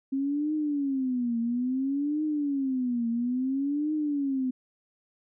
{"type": "tone with vibrato", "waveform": "sine", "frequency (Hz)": 266.6, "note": "C4", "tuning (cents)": 33, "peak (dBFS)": -25, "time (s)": [0.12, 4.51], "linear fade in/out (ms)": 10, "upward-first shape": "triangle", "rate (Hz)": 0.59, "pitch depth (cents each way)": 260, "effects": []}